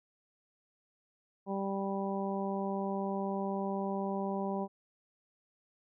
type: harmonic tone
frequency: 196 Hz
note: G3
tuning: in tune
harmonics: 1 / 2 / 3 / 4 / 5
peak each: -35 / -38 / -40 / -40 / -42 dBFS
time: 1.46-4.68 s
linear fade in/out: 50 ms
effects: none